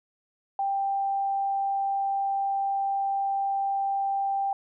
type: tone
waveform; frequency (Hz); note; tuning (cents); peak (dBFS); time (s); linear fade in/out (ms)
sine; 788; G5; +9; -24; 0.59-4.53; 2
effects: none